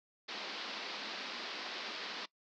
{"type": "band-pass noise", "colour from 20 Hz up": "white", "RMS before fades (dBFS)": -43, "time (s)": [0.28, 2.26], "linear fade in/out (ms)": 10, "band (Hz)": [200, 4900], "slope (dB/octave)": 48, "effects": ["noise-tail reverb RT60 0.1 s tail -21 dB re dry"]}